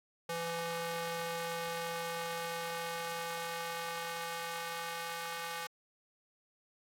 square tone with high-pass filter sweep, 167.8 Hz, E3, 31 cents sharp, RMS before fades -39 dBFS, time 0.29-5.67 s, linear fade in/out 5 ms, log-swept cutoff 450 to 940 Hz, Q 0.9, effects AAC 64 kbps

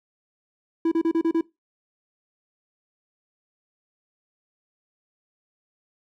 triangle tone bursts, 329.6 Hz, E4, in tune, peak -16 dBFS, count 6, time 0.85-1.411 s, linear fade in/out 5 ms, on 66 ms, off 33 ms, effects noise-tail reverb RT60 0.2 s tail -20 dB re dry

